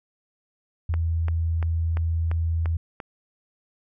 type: tone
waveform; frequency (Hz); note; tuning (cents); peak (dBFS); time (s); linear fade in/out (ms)
sine; 82.41; E2; 0; -21; 0.89-2.77; 5
type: click train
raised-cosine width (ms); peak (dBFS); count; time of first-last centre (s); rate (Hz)
0.5; -19; 7; 0.94-3.002; 2.91
effects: none